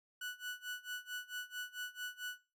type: tone with tremolo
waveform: 30% pulse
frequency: 1480 Hz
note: F#6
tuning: in tune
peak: -36 dBFS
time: 0.21-2.38 s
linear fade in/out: 5 ms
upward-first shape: sine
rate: 4.5 Hz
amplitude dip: 95%
effects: noise-tail reverb RT60 0.3 s tail -18 dB re dry